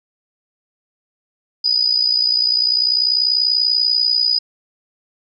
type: tone with amplitude modulation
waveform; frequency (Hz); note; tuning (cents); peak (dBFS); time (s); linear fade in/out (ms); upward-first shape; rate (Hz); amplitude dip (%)
sine; 4955; D#8; -8; -10; 1.64-4.39; 10; sine; 60.3; 75
effects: none